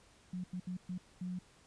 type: tone bursts at uneven times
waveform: sine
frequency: 181.1 Hz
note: F#3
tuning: 37 cents flat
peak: -37 dBFS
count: 5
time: 0.33-0.44 / 0.53-0.6 / 0.67-0.77 / 0.89-0.98 / 1.21-1.39 s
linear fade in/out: 5 ms
effects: pink hiss -64 dBFS RMS until 1.66 s + resampled to 22050 Hz